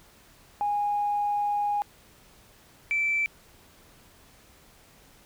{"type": "tone pair in turn", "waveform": "sine", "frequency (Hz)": [823, 2328], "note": ["G#5", "D7"], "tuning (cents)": [-16, -16], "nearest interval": "octave + tritone", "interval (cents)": 1800, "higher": "second", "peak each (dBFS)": [-23, -22], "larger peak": "second", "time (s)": [[0.61, 1.82], [2.91, 3.26]], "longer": "first", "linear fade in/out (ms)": 0, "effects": ["tanh soft clip ceiling -18 dBFS", "pink hiss -56 dBFS RMS until 5.25 s"]}